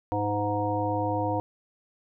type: harmonic tone with a mistuned harmonic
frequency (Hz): 103.83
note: G#2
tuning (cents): 0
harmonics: 1 / 3 / 5 / 7 / 9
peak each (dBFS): -31 / -31 / -31 / -31 / -31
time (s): 0.12-1.4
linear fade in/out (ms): 0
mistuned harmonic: 5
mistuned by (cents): -24
effects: none